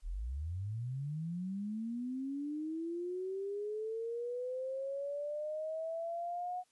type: linear sweep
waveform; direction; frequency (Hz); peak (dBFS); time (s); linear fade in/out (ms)
sine; up; 34.22 to 732; -36; 0.02-6.64; 50
effects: white hiss -74 dBFS RMS until 6.71 s + resampled to 24000 Hz